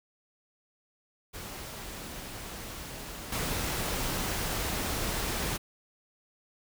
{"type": "noise with level steps", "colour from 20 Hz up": "pink", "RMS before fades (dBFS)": [-41, -32], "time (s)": [1.33, 5.58], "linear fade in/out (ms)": 20, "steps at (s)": 3.32, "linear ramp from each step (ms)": 5, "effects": []}